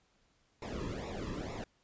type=noise with flanger; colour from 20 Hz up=brown; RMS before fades=-40 dBFS; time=0.62-1.64 s; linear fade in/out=2 ms; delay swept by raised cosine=0.64 to 1.38 ms; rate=2.2 Hz; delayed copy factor=-0.85; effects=pink hiss -72 dBFS RMS until 1.83 s + resampled to 16000 Hz